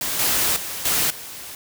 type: noise with level steps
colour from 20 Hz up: white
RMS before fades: -25 / -20 / -30 / -20 / -36 dBFS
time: 0.01-1.55 s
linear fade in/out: 2 ms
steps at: 0.19 / 0.56 / 0.85 / 1.1 s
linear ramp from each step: 5 ms
effects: none